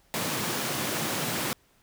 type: high-pass noise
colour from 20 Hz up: pink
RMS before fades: -30 dBFS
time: 0.14-1.53 s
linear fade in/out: 0 ms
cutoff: 130 Hz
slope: 24 dB/octave
effects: pink hiss -64 dBFS RMS until 1.82 s